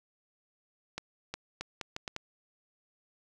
accelerating click train, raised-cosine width 0.2 ms, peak -19 dBFS, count 7, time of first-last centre 0.98-2.164 s, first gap 360 ms, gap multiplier 0.75, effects none

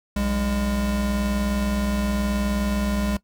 square tone pair together, 61.4 / 203.3 Hz, B1 / G#3, -9 / -37 cents, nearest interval octave + major sixth, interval 2072 cents, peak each -26 / -24 dBFS, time 0.16-3.17 s, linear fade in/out 5 ms, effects noise-tail reverb RT60 0.1 s tail -19 dB re dry

